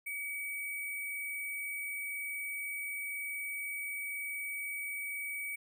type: tone with sample-and-hold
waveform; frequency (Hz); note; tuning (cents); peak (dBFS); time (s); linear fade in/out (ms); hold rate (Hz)
sine; 2271; C#7; +41; -36; 0.06-5.56; 10; 11025
effects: none